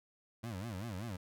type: tone with vibrato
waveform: 25% pulse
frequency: 103.83 Hz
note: G#2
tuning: in tune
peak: -36 dBFS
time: 0.43-1.17 s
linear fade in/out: 10 ms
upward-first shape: sine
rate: 5.2 Hz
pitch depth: 250 cents each way
effects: none